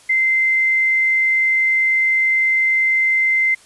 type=tone; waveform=sine; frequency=2077 Hz; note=C7; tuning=13 cents flat; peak=-13 dBFS; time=0.09-3.55 s; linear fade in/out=10 ms; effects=white hiss -48 dBFS RMS until 3.65 s + resampled to 24000 Hz